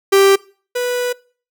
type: tone pair in turn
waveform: 45% pulse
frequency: 392 / 492.2 Hz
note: G4 / B4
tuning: 0 / -6 cents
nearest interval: major third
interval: 394 cents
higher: second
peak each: -8 / -17 dBFS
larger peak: first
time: 0.12-0.36 / 0.75-1.13 s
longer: second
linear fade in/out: 10 ms
effects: noise-tail reverb RT60 0.4 s tail -22 dB re dry